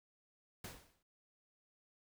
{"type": "noise with exponential decay", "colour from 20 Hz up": "pink", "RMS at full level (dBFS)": -45, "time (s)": [0.64, 1.03], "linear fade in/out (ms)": 5, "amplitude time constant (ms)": 84, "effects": []}